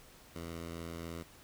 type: tone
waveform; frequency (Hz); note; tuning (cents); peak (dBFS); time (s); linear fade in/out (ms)
10% pulse; 83.7; E2; +27; -33; 0.35-1.23; 10
effects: pink hiss -58 dBFS RMS until 1.43 s